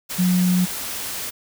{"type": "tone in noise", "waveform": "sine", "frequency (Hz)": 181.1, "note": "F#3", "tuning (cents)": -37, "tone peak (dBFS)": -15, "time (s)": [0.18, 0.66], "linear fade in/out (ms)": 20, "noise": "white", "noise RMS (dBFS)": -29, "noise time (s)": [0.09, 1.31], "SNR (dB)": 11, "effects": []}